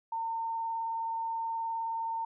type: tone with vibrato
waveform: sine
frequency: 909 Hz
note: A#5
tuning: 44 cents flat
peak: -31 dBFS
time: 0.12-2.25 s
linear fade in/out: 5 ms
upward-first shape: sine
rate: 19 Hz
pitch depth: 9 cents each way
effects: none